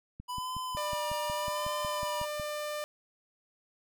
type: click train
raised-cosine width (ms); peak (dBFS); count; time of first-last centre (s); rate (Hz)
5; -30; 13; 0.2-2.398; 5.46
type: tone with vibrato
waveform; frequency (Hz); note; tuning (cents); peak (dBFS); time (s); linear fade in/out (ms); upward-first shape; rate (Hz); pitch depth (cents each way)
square; 987.8; B5; 0; -35; 0.28-2.26; 20; sine; 0.84; 55
type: tone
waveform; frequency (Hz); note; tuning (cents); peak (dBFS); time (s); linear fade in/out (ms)
sawtooth; 597; D5; +28; -30; 0.77-2.84; 0
effects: none